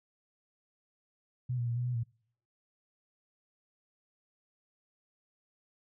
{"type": "tone with pitch steps", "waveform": "sine", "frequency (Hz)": [125.3, 119.9, 118, 122.5, 123.8, 116.3], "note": ["B2", "A#2", "A#2", "B2", "B2", "A#2"], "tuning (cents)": [25, 49, 22, -14, 5, -4], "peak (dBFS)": -30, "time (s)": [1.49, 2.036], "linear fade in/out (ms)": 10, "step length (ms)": 91, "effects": ["noise-tail reverb RT60 0.6 s tail -26 dB re dry"]}